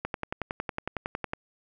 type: click train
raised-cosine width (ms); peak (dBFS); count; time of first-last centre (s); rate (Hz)
0.5; -15; 15; 0.05-1.334; 10.9
effects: none